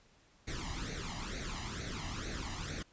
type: noise with flanger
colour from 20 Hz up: pink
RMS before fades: -40 dBFS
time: 0.47-2.83 s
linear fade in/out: 10 ms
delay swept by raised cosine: 0.48 to 1.03 ms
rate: 2.2 Hz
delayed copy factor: +0.75
effects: pink hiss -66 dBFS RMS until 2.92 s + resampled to 16000 Hz